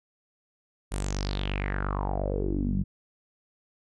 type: tone with low-pass filter sweep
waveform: sawtooth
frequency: 48.62 Hz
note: G1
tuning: 13 cents flat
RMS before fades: -29 dBFS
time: 0.91-2.84 s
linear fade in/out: 20 ms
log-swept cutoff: 10000 to 170 Hz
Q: 5.8
effects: none